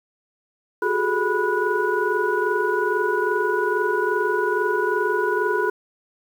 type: tone cluster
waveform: sine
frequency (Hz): 364.9 / 408.6 / 431 / 987 / 1462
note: F#4 / G#4 / A4 / B5 / F#6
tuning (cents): -24 / -28 / -36 / -1 / -21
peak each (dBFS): -25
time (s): 0.82-5.7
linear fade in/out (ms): 5
effects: tanh soft clip ceiling -7 dBFS + 8-bit